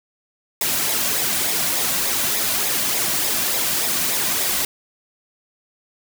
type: noise with flanger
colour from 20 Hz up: white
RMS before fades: -21 dBFS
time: 0.61-4.65 s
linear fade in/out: 2 ms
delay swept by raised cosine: 0.67 to 2.37 ms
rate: 3.4 Hz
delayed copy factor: -0.55
effects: none